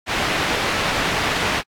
white low-pass noise, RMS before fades -22 dBFS, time 0.06-1.63 s, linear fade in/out 50 ms, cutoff 2600 Hz, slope 12 dB/octave, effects AAC 64 kbps

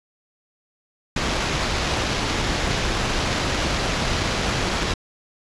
pink noise with sample-and-hold, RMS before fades -23 dBFS, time 1.16-4.94 s, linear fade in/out 5 ms, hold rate 8820 Hz, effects resampled to 22050 Hz

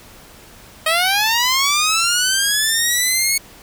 10% pulse linear sweep, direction up, 622.3 to 2209 Hz, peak -6 dBFS, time 0.86-3.38 s, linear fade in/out 5 ms, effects pink hiss -43 dBFS RMS until 3.62 s

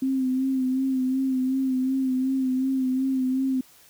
sine tone with vibrato, 261.6 Hz, C4, in tune, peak -21 dBFS, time 0.02-3.61 s, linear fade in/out 5 ms, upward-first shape sine, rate 2.7 Hz, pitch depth 36 cents each way, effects white hiss -54 dBFS RMS until 3.89 s

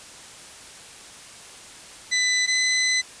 20% pulse tone pair in turn, 2000 / 2016 Hz, B6 / B6, +21 / +35 cents, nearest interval unison, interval 14 cents, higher second, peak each -14 dBFS, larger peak neither, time 2.11-2.47 / 2.47-3.02 s, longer second, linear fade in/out 20 ms, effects white hiss -43 dBFS RMS until 3.2 s + resampled to 22050 Hz

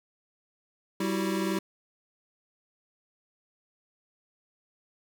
square tone cluster, 193.3 / 326.9 / 367.3 / 388.4 Hz, G3 / E4 / F#4 / G4, -24 / -14 / -13 / -16 cents, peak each -31 / -32 / -36 / -37 dBFS, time 1-1.59 s, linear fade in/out 5 ms, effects none

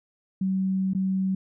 sine tone with dropouts, 190 Hz, F#3, 46 cents sharp, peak -22 dBFS, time 0.41-1.35 s, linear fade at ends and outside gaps 5 ms, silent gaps 0.935-0.948 s, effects none

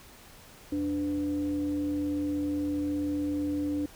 sine tone with frequency modulation, 293.9 Hz, D4, 1 cent sharp, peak -27 dBFS, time 0.72-3.86 s, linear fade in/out 5 ms, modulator 209 Hz, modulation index 0.41, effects pink hiss -52 dBFS RMS until 3.95 s

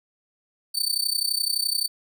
sawtooth tone with amplitude modulation, 4548 Hz, C#8, 44 cents sharp, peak -16 dBFS, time 0.74-1.88 s, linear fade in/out 20 ms, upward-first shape sine, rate 31.7 Hz, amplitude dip 90%, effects none

